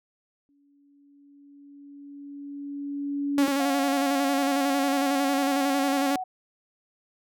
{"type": "tone with exponential growth", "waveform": "sine", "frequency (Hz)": 283.7, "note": "C#4", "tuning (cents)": 40, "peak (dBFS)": -22, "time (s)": [0.49, 3.48], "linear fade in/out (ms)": 0, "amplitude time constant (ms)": 650}
{"type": "tone with vibrato", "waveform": "sawtooth", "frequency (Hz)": 277, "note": "C#4", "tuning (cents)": -1, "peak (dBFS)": -19, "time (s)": [3.38, 6.16], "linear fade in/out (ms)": 2, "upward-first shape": "square", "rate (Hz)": 11, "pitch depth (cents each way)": 32}
{"type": "tone with pitch glide", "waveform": "sine", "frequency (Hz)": [721, 744.7], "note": ["F#5", "F#5"], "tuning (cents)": [-45, 11], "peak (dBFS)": -29, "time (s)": [3.59, 6.24], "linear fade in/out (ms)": 10, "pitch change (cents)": 56, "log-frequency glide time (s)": [4.24, 5.64]}
{"effects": []}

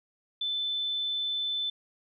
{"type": "tone", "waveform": "sine", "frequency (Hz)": 3520, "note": "A7", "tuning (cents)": 0, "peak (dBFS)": -28, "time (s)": [0.41, 1.7], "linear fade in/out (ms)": 5, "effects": []}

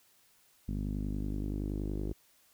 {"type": "tone with low-pass filter sweep", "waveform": "sawtooth", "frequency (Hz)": 50.6, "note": "G#1", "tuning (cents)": -44, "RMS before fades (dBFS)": -35, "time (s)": [0.68, 2.13], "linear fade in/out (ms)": 5, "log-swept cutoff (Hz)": [230, 360], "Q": 3, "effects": ["white hiss -66 dBFS RMS until 2.53 s"]}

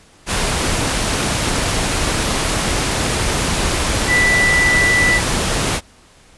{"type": "tone in noise", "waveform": "sine", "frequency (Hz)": 1976, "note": "B6", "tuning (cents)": 0, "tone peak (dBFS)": -12, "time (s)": [4.07, 5.21], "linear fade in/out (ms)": 50, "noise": "pink", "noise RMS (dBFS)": -18, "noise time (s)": [0.26, 5.81], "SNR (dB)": 3, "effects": ["pink hiss -48 dBFS RMS until 6.37 s", "resampled to 24000 Hz"]}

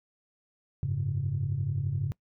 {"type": "chord", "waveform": "sine", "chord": "F# suspended second", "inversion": "none", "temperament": "just", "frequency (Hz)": [92.5, 104.06, 138.75], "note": ["F#2", "G#2", "C#3"], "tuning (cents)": [0, 4, 2], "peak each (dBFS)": [-34, -31, -29], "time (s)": [0.83, 2.12], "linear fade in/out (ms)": 0, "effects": ["noise-tail reverb RT60 0.1 s tail -23 dB re dry", "tanh soft clip ceiling -20 dBFS"]}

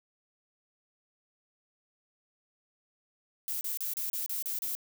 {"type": "noise bursts", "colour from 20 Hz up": "violet", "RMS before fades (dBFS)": -34, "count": 8, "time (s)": [3.48, 4.751], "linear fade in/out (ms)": 0, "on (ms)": 130, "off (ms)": 33, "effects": []}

